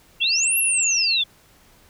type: tone with tremolo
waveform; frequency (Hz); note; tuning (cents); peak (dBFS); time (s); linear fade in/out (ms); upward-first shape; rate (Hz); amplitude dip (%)
sine; 2711; E7; +48; -22; 0.2-1.22; 10; triangle; 9; 30
type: exponential two-way sweep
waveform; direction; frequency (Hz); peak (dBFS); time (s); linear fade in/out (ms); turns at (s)
sine; up then down; 3204 to 11690 to 3394; -18; 0.21-1.24; 10; 0.58
effects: pink hiss -54 dBFS RMS until 1.89 s